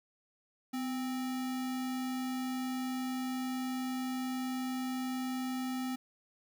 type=tone with sample-and-hold; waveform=sine; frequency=254.4 Hz; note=C4; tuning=48 cents flat; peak=-33 dBFS; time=0.73-5.96 s; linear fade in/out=10 ms; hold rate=1050 Hz; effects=none